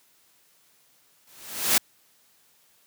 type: noise with exponential growth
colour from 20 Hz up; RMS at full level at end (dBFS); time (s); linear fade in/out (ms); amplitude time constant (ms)
white; -17; 1.27-1.78; 5; 110
effects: white hiss -62 dBFS RMS until 2.86 s + high-pass 100 Hz 12 dB/octave